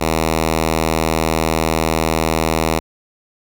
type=tone; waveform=5% pulse; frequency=80 Hz; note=D#2; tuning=49 cents sharp; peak=-4 dBFS; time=0-2.8 s; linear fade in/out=20 ms; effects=none